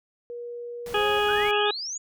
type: tone with pitch glide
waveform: sine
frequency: 478.3 to 536.9 Hz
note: A#4 to C5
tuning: +44 to +45 cents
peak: -33 dBFS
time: 0.3-1.19 s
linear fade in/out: 0 ms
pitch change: +201 cents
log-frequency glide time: 0.93-1.05 s
type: noise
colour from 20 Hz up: pink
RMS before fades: -42 dBFS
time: 0.86-1.51 s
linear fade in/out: 2 ms
type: harmonic tone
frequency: 415.3 Hz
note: G#4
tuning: in tune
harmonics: 1 / 2 / 3 / 4 / 6 / 7 / 8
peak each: -24 / -27 / -29 / -30 / -32 / -32 / -33 dBFS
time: 0.94-1.71 s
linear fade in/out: 5 ms
type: exponential sweep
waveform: sine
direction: up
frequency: 1438 to 7040 Hz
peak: -30 dBFS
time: 1.28-1.98 s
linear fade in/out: 10 ms
effects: none